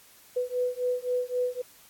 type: beating tone pair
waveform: sine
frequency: 494.8 / 498.6 Hz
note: B4 / B4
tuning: +3 / +16 cents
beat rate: 3.8 Hz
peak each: -29 dBFS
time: 0.36-1.62 s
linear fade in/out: 10 ms
effects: white hiss -55 dBFS RMS until 1.89 s + AAC 64 kbps